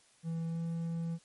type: tone with pitch glide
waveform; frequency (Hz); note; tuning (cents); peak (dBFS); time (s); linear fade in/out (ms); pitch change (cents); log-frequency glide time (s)
triangle; 164.81 to 166.53; E3 to E3; 0 to +18; -31; 0.23-1.19; 50; +18; 0.47-0.61
effects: white hiss -65 dBFS RMS until 1.24 s + MP3 48 kbps